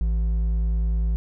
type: tone with hard clipping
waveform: sine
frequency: 55 Hz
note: A1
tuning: in tune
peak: -21 dBFS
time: 0.01-1.16 s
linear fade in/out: 0 ms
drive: 5 dB
effects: none